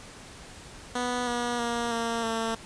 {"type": "tone with pitch steps", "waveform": "10% pulse", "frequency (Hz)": [246.2, 241, 235.9, 230.9, 226], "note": ["B3", "B3", "A#3", "A#3", "A3"], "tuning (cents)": [-5, -42, 21, -16, 47], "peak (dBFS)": -19, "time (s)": [0.95, 2.55], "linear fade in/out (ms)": 5, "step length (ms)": 320, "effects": ["pink hiss -46 dBFS RMS until 2.65 s", "resampled to 22050 Hz"]}